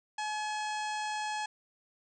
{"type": "harmonic tone with a mistuned harmonic", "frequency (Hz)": 851, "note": "G#5", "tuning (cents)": 42, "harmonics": [1, 2, 3, 4, 5, 6, 7, 8, 9, 10], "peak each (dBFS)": [-34, -40, -44, -46, -48, -50, -51, -52, -53, -54], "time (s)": [0.18, 1.46], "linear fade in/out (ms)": 5, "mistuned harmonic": 4, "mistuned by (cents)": -57, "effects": []}